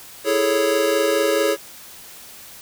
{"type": "chord", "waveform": "square", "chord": "A major seventh", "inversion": "second", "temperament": "equal", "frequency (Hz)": [329.6, 415.3, 440, 554.4], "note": ["E4", "G#4", "A4", "C#5"], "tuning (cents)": [0, 0, 0, 0], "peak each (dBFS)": [-26, -22, -25, -21], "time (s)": [0.24, 1.57], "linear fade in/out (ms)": 50, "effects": ["white hiss -41 dBFS RMS until 2.61 s"]}